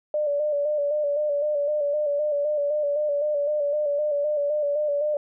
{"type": "tone with vibrato", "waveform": "sine", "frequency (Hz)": 588, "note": "D5", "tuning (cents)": 2, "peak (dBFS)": -21, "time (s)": [0.14, 5.17], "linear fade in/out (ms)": 2, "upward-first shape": "square", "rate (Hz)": 3.9, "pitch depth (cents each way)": 40, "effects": []}